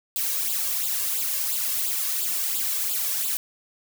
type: noise with flanger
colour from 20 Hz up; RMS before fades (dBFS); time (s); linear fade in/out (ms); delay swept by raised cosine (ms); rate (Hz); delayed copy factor
blue; -26; 0.16-3.37; 0; 0.25 to 1.85; 2.9; +0.75
effects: none